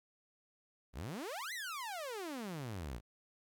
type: exponential two-way sweep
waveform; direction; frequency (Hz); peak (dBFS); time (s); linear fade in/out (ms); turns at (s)
sawtooth; up then down; 51.6 to 2084 to 51.6; -37; 0.93-3.01; 50; 1.53
effects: 13-bit